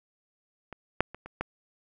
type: clicks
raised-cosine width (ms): 0.5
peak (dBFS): -25 / -6 / -26 / -27 / -15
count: 5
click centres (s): 0.727 / 1.006 / 1.146 / 1.26 / 1.41
effects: none